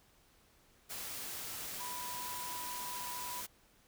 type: tone in noise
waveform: sine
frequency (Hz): 984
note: B5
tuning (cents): -7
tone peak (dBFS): -43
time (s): 1.79-3.42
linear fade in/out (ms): 20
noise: white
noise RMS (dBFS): -43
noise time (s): 0.89-3.47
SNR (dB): -3
effects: pink hiss -67 dBFS RMS until 3.87 s